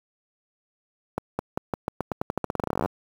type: accelerating click train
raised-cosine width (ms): 1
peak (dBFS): -11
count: 26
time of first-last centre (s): 1.18-2.858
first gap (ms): 210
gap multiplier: 0.88
effects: high-pass 80 Hz 12 dB/octave + 7-bit